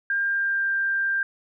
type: tone with pitch glide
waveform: sine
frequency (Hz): 1601 to 1586.3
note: G6 to G6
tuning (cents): +36 to +20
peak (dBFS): -21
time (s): 0.1-1.23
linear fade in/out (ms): 2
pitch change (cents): -16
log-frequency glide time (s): 0.22-0.7
effects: none